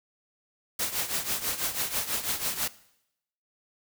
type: noise with tremolo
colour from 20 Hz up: white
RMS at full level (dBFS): -27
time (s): 0.79-2.68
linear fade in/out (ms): 5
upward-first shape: triangle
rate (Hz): 6.1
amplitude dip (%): 80
effects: noise-tail reverb RT60 0.8 s tail -19 dB re dry